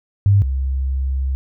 sine tone pair in turn, 99.9 / 66.5 Hz, G2 / C2, +33 / +29 cents, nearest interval perfect fifth, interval 704 cents, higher first, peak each -9 / -17 dBFS, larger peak first, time 0.26-0.42 / 0.42-1.35 s, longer second, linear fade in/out 0 ms, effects none

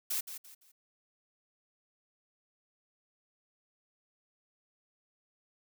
blue noise with echo, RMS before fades -33 dBFS, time 0.1-0.21 s, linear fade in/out 10 ms, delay 170 ms, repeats 3, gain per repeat -10 dB, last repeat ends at 0.72 s, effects none

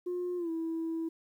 sine tone with pitch glide, 356.7 to 327.1 Hz, F4 to E4, +37 to -13 cents, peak -30 dBFS, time 0.06-1.09 s, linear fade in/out 10 ms, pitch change -150 cents, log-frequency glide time 0.37-0.5 s, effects tanh soft clip ceiling -29 dBFS + 11-bit

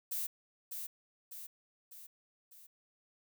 violet noise with echo, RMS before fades -37 dBFS, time 0.11-0.27 s, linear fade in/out 10 ms, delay 600 ms, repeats 4, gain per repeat -5 dB, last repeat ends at 2.67 s, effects none

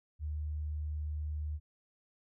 sine tone, 75.7 Hz, D#2, 47 cents flat, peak -34 dBFS, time 0.19-1.6 s, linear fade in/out 50 ms, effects none

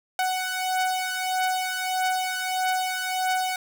sawtooth beating tone pair, 744 / 745.6 Hz, F#5 / F#5, +9 / +13 cents, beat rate 1.6 Hz, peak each -22 / -25 dBFS, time 0.19-3.56 s, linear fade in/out 2 ms, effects none

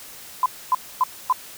sine tone bursts, 1014 Hz, B5, 45 cents sharp, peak -14 dBFS, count 4, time 0.43-1.326 s, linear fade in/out 2 ms, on 29 ms, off 260 ms, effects white hiss -41 dBFS RMS until 1.57 s

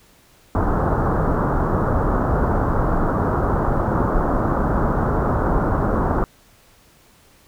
pink low-pass noise, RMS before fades -19 dBFS, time 0.55-6.24 s, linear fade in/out 0 ms, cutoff 1400 Hz, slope 48 dB/octave, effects pink hiss -53 dBFS RMS until 7.47 s

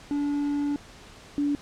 triangle / sine tone pair in turn, 288.5 / 288.5 Hz, D4 / D4, -31 / -31 cents, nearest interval unison, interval 0 cents, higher neither, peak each -22 dBFS, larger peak neither, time 0.11-0.76 / 1.38-1.55 s, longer first, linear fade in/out 0 ms, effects pink hiss -48 dBFS RMS until 1.61 s + low-pass 7000 Hz 12 dB/octave

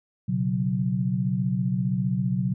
sine chord, B suspended second, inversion none, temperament equal, 123.47 / 138.59 / 185 Hz, B2 / C#3 / F#3, 0 / 0 / 0 cents, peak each -27 / -28 / -25 dBFS, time 0.28-2.54 s, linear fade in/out 10 ms, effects none

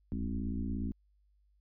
sine tone with frequency modulation, 138.59 Hz, C#3, in tune, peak -32 dBFS, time 0.12-0.92 s, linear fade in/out 0 ms, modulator 57.1 Hz, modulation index 2.5, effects added 50 Hz sine -66 dBFS peak until 1.6 s

